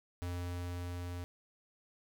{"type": "tone with level ramp", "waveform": "square", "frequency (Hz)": 88.3, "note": "F2", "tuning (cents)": 20, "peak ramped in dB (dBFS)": [-37, -40], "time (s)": [0.22, 1.24], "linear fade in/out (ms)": 0, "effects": []}